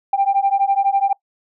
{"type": "beating tone pair", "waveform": "sine", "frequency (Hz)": [784, 796], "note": ["G5", "G5"], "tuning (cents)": [0, 26], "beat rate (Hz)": 12, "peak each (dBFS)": -16, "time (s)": [0.13, 1.13], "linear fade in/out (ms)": 5, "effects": ["noise-tail reverb RT60 0.1 s tail -23 dB re dry", "tanh soft clip ceiling -8 dBFS"]}